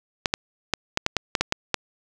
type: clicks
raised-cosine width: 0.2 ms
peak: -3 dBFS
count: 10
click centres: 0.258 / 0.339 / 0.737 / 0.974 / 1.064 / 1.167 / 1.352 / 1.41 / 1.524 / 1.743 s
effects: none